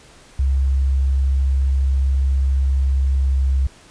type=tone with pitch glide; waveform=sine; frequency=67.3 to 66.84 Hz; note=C2 to C2; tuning=+49 to +38 cents; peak=-14 dBFS; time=0.39-3.67 s; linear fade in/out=5 ms; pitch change=-11 cents; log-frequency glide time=3.21-3.33 s; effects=pink hiss -47 dBFS RMS until 3.9 s + resampled to 22050 Hz